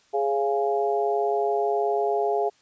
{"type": "harmonic tone with a mistuned harmonic", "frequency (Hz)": 138.59, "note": "C#3", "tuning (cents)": 0, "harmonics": [3, 4, 5, 6], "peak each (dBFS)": [-24, -33, -25, -30], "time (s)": [0.13, 2.5], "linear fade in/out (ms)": 20, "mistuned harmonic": 4, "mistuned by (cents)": -24, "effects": ["white hiss -61 dBFS RMS until 2.61 s", "resampled to 16000 Hz"]}